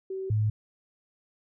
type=tone pair in turn; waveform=sine; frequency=381.8 / 107.14 Hz; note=G4 / A2; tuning=-46 / -46 cents; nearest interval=octave + minor seventh; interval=2200 cents; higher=first; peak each=-31 / -22 dBFS; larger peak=second; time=0.1-0.3 / 0.3-0.5 s; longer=neither; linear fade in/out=5 ms; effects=none